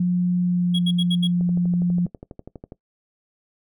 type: tone with pitch glide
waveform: sine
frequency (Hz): 178.3 to 175.85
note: F3 to F3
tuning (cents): +36 to +12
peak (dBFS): -17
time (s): 0-2.06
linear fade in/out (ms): 5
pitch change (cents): -24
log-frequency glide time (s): 0.41-0.84
type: tone bursts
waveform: triangle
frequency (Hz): 3315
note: G#7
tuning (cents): -4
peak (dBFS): -21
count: 5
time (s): 0.74-1.275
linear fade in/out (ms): 10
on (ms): 51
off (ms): 70
type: click train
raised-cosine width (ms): 2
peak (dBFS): -23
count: 17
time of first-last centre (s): 1.41-2.721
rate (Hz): 12.2
effects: noise-tail reverb RT60 0.1 s tail -20 dB re dry